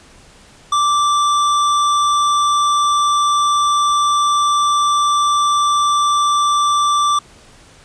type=tone with hard clipping; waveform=sine; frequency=1172 Hz; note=D6; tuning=4 cents flat; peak=-14 dBFS; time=0.72-7.19 s; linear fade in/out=5 ms; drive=14 dB; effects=pink hiss -45 dBFS RMS until 7.84 s + resampled to 22050 Hz